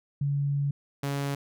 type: tone pair in turn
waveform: sine / sawtooth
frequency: 141.8 / 140.5 Hz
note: C#3 / C#3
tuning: +40 / +24 cents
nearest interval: unison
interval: 16 cents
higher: first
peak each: -24 dBFS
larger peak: neither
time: 0.21-0.71 / 1.03-1.35 s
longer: first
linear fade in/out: 5 ms
effects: none